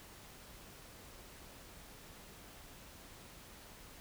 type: silence
effects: pink hiss -55 dBFS RMS until 4 s